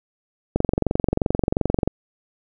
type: click train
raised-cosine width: 2 ms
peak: -5 dBFS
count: 31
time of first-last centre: 0.56-1.876 s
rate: 22.8 Hz
effects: none